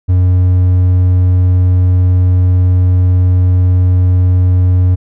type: tone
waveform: triangle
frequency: 90.9 Hz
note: F#2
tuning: 30 cents flat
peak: -4 dBFS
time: 0.08-4.96 s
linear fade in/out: 20 ms
effects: none